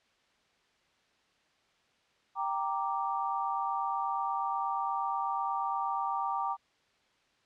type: chord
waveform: sine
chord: G minor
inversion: none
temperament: equal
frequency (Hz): 784 / 932.3 / 1174.7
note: G5 / Bb5 / D6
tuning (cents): 0 / 0 / 0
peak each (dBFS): -34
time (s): 2.35-6.57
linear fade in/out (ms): 50
effects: white hiss -69 dBFS RMS until 7.45 s + low-pass 4000 Hz 12 dB/octave